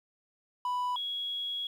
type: tone pair in turn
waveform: triangle / sine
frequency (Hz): 990 / 3330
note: B5 / G#7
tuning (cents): +4 / +4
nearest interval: octave + major sixth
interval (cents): 2100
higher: second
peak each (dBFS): -27 / -32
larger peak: first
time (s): 0.65-0.96 / 0.96-1.67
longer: second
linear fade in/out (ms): 2
effects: 10-bit